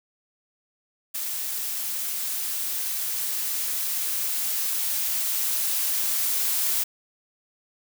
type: noise with level ramp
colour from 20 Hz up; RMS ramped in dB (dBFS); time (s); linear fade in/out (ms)
blue; -30 to -24; 1.14-6.84; 10
effects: none